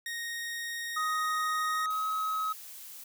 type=tone; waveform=sawtooth; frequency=1864.7 Hz; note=A#6; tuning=in tune; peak=-31 dBFS; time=0.06-1.86 s; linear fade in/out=2 ms
type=tone with pitch glide; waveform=triangle; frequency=1254 to 1276.7 Hz; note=D#6 to D#6; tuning=+13 to +44 cents; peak=-27 dBFS; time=0.96-2.53 s; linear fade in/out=10 ms; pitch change=+31 cents; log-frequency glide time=1.67-2.07 s
type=noise; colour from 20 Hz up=blue; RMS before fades=-46 dBFS; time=1.9-3.04 s; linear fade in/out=5 ms
effects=none